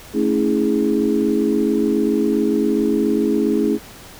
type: chord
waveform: sine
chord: A major seventh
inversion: none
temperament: equal with one note detuned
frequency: 220 / 277.2 / 324.5 / 415.3 Hz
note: A3 / C#4 / E4 / G#4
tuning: 0 / 0 / -27 / 0 cents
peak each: -20 dBFS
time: 0.13-3.79 s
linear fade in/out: 50 ms
effects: tanh soft clip ceiling -4 dBFS + pink hiss -40 dBFS RMS until 4.19 s